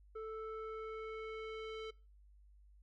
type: tone with low-pass filter sweep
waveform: square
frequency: 440 Hz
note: A4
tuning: in tune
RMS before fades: -45 dBFS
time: 0.15-1.91 s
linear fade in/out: 10 ms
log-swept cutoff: 1100 to 3400 Hz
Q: 1.9
effects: noise-tail reverb RT60 0.4 s tail -25 dB re dry + added 50 Hz sine -60 dBFS peak until 2.82 s